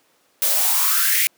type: noise with high-pass filter sweep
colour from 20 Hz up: blue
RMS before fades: -18 dBFS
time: 0.42-1.27 s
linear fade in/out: 0 ms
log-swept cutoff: 500 to 2300 Hz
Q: 5.9
effects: pink hiss -60 dBFS RMS until 1.37 s + high-pass 300 Hz 12 dB/octave